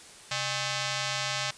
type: ring-modulated tone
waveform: 5% pulse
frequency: 473.5 Hz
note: A#4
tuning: 27 cents sharp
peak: -14 dBFS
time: 0.31-1.51 s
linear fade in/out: 5 ms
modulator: 340 Hz
effects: white hiss -49 dBFS RMS until 1.57 s + resampled to 22050 Hz